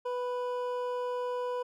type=tone pair together; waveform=triangle; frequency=494.5 / 989 Hz; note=B4 / B5; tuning=+2 / +2 cents; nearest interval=octave; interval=1200 cents; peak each=-30 / -35 dBFS; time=0.05-1.63 s; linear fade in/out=10 ms; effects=none